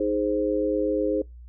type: chord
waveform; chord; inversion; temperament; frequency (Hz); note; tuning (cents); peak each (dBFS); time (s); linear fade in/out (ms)
sine; Ab major; second; equal; 311.1 / 415.3 / 523.3; Eb4 / Ab4 / C5; 0 / 0 / 0; -26; 0-1.22; 5
effects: noise-tail reverb RT60 0.2 s tail -25 dB re dry + added 60 Hz sine -41 dBFS peak until 1.48 s